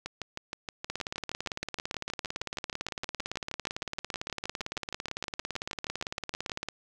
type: two click trains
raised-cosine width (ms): 0.2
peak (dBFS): -16 / -18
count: 104 / 42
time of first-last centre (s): 0.9-6.687 / 0.06-6.496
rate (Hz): 17.8 / 6.37
effects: none